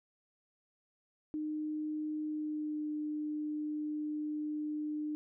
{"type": "tone with pitch glide", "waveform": "sine", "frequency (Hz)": [305.8, 301.8], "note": ["D#4", "D4"], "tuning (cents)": [-30, 47], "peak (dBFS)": -34, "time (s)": [1.34, 5.15], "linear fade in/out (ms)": 0, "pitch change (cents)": -23, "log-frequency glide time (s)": [2.23, 2.89], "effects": []}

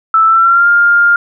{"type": "tone with pitch glide", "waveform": "sine", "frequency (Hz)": [1318.5, 1405], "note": ["E6", "F6"], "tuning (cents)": [0, 10], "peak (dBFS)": -5, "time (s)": [0.14, 1.16], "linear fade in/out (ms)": 2, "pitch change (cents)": 110, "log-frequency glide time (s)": [0.26, 0.68], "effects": []}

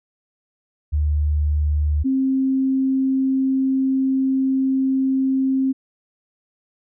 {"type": "tone pair in turn", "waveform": "sine", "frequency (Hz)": [74.7, 265.5], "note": ["D2", "C4"], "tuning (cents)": [30, 25], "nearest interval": "octave + minor seventh", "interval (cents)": 2195, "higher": "second", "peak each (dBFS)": -16, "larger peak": "neither", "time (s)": [[0.92, 2.04], [2.04, 5.73]], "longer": "second", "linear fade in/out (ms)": 20, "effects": []}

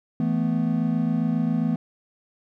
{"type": "chord", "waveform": "triangle", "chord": "E suspended fourth", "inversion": "none", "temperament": "just", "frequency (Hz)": [164.81, 219.8, 247.2], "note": ["E3", "A3", "B3"], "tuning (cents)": [0, -2, 2], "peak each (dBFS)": -23, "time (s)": [0.2, 1.76], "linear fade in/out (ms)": 2, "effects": []}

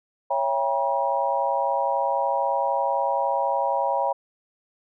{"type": "chord", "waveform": "sine", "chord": "C# diminished seventh", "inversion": "none", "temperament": "just", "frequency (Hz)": [554.4, 665.2, 798.3, 957.9], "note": ["C#5", "E5", "G5", "Bb5"], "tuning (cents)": [0, 16, 31, 47], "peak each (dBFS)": [-26, -29, -26, -25], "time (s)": [0.3, 4.13], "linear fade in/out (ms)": 10, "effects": []}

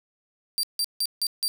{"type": "tone bursts", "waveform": "sawtooth", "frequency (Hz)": 4699, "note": "D8", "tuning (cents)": 0, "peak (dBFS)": -20, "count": 5, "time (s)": [0.58, 1.48], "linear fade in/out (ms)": 0, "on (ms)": 52, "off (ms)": 160, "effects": []}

